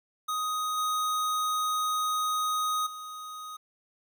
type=tone with level steps; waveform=square; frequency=1250 Hz; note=D#6; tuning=8 cents sharp; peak=-29 / -27 / -39 dBFS; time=0.28-3.57 s; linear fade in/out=10 ms; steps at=0.77 / 2.86 s; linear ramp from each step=10 ms; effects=11-bit